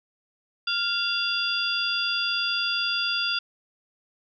sine tone cluster, 1402 / 2764 / 3447 / 4778 Hz, F6 / F7 / A7 / D8, +6 / -19 / -36 / +29 cents, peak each -29 dBFS, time 0.67-3.39 s, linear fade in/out 5 ms, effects none

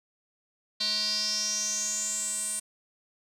square tone with band-pass filter sweep, 212.3 Hz, G#3, 38 cents sharp, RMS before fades -30 dBFS, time 0.8-2.6 s, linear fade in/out 10 ms, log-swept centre 4300 to 8900 Hz, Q 8.5, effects none

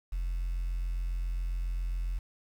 sine tone, 43.65 Hz, F1, in tune, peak -28 dBFS, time 0.12-2.19 s, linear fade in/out 10 ms, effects tanh soft clip ceiling -26 dBFS + 9-bit

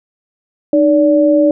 sine tone pair together, 305.7 / 577 Hz, D#4 / D5, -30 / -31 cents, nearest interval major seventh, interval 1099 cents, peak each -10 dBFS, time 0.73-1.51 s, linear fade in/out 2 ms, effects none

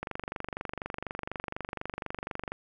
click train, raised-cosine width 0.5 ms, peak -19 dBFS, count 61, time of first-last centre 0.03-2.52 s, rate 24.1 Hz, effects none

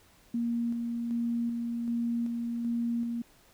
sine tone with tremolo, 234.9 Hz, A#3, 13 cents sharp, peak -27 dBFS, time 0.34-3.22 s, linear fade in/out 5 ms, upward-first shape square, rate 1.3 Hz, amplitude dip 30%, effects pink hiss -61 dBFS RMS until 3.53 s

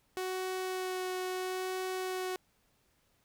sawtooth tone with vibrato, 371 Hz, F#4, 5 cents sharp, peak -30 dBFS, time 0.17-2.36 s, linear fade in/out 0 ms, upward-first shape sine, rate 0.75 Hz, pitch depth 10 cents each way, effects pink hiss -72 dBFS RMS until 3.24 s

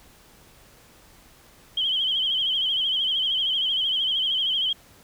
sine tone with vibrato, 3136 Hz, G7, in tune, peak -21 dBFS, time 1.77-4.73 s, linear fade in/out 5 ms, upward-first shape sine, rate 13 Hz, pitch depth 76 cents each way, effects pink hiss -53 dBFS RMS until 5.03 s

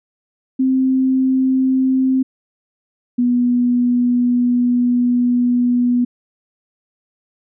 sine tone pair in turn, 261.6 / 244.5 Hz, C4 / B3, 0 / -17 cents, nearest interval minor second, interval 117 cents, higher first, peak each -12 dBFS, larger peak neither, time 0.59-2.23 / 3.18-6.05 s, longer second, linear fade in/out 10 ms, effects none

